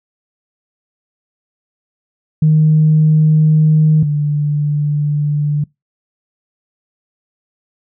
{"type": "tone pair in turn", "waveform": "sine", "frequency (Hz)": [155.1, 147.49], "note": ["D#3", "D3"], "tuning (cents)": [-5, 8], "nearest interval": "minor second", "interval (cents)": 87, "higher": "first", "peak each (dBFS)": [-6, -12], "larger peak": "first", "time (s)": [[2.42, 4.03], [4.03, 5.64]], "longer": "neither", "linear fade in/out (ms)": 5, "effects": ["noise-tail reverb RT60 0.2 s tail -25 dB re dry", "tanh soft clip ceiling -2 dBFS"]}